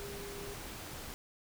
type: tone in noise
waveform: sine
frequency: 402.5 Hz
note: G4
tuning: 46 cents sharp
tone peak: -45 dBFS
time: 0-0.54 s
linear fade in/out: 0 ms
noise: pink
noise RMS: -45 dBFS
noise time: 0-1.14 s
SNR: -3 dB
effects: none